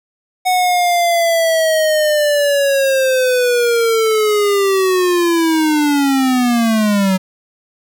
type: linear sweep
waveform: square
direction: down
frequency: 740 to 185 Hz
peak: -12 dBFS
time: 0.45-7.18 s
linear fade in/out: 20 ms
effects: none